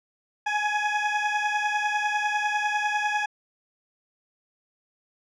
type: beating tone pair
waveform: 20% pulse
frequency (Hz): 835 / 845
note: G#5 / G#5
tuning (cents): +9 / +30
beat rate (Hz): 10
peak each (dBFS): -20 / -23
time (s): 0.46-3.26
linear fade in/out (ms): 10
effects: low-pass 4000 Hz 12 dB/octave